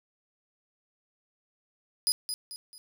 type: tone with echo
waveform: 25% pulse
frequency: 4978 Hz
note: D#8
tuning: in tune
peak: -18 dBFS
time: 2.07-2.12 s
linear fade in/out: 0 ms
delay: 220 ms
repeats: 3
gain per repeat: -8 dB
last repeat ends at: 2.78 s
effects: none